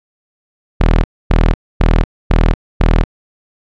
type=tone bursts; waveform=sawtooth; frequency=40.29 Hz; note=E1; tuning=39 cents flat; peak=-4 dBFS; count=5; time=0.8-3.04 s; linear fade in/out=10 ms; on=240 ms; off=260 ms; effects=low-pass 3000 Hz 12 dB/octave